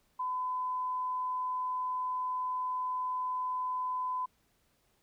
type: tone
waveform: sine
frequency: 1010 Hz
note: B5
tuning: 39 cents sharp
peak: -31 dBFS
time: 0.19-4.26 s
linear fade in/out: 10 ms
effects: pink hiss -72 dBFS RMS until 5.02 s